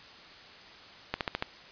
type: slowing click train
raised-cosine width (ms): 0.3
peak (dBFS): -13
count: 5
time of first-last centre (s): 1.14-1.424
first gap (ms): 68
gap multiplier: 1.03
effects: white hiss -50 dBFS RMS until 1.71 s + resampled to 11025 Hz